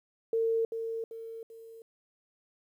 sine tone with echo, 453.5 Hz, A#4, 48 cents flat, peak -25 dBFS, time 0.33-0.65 s, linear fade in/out 2 ms, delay 390 ms, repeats 3, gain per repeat -7 dB, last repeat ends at 1.82 s, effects 11-bit

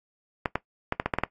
clicks, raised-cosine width 0.5 ms, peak -9 dBFS, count 8, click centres 0.458 / 0.556 / 0.924 / 0.999 / 1.06 / 1.138 / 1.186 / 1.236 s, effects noise-tail reverb RT60 0.1 s tail -18 dB re dry + AAC 32 kbps

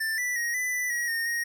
square tone with pitch steps, 1777 / 1973 / 1883 / 1997 / 1985 / 1905 / 1840 / 1871 Hz, A6 / B6 / A#6 / B6 / B6 / A#6 / A#6 / A#6, +17 / -2 / +17 / +19 / +8 / +37 / -23 / +6 cents, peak -27 dBFS, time 0-1.44 s, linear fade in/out 10 ms, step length 180 ms, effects none

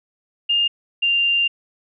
sine tone pair in turn, 2817 / 2789 Hz, F7 / F7, +14 / -3 cents, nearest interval unison, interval 17 cents, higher first, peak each -15 dBFS, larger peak neither, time 0.49-0.68 / 1.02-1.48 s, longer second, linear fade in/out 10 ms, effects none

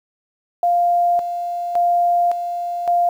sine tone with tremolo, 698.5 Hz, F5, in tune, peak -13 dBFS, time 0.63-3.09 s, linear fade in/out 2 ms, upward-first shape square, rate 0.89 Hz, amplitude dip 60%, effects 8-bit

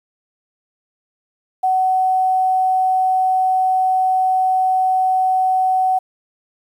sine tone, 750 Hz, F#5, 23 cents sharp, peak -13 dBFS, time 1.63-5.99 s, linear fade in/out 10 ms, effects 8-bit

